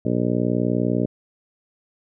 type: harmonic tone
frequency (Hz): 60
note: B1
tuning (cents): -49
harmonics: 2 / 3 / 4 / 5 / 6 / 7 / 8 / 9 / 10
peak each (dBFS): -26 / -25 / -24 / -26 / -30 / -28 / -33 / -32 / -32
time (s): 0.05-1.06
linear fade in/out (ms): 5
effects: none